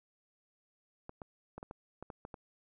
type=clicks; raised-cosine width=1 ms; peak=-30 dBFS; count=9; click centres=1.094 / 1.218 / 1.58 / 1.629 / 1.711 / 2.026 / 2.102 / 2.251 / 2.342 s; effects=none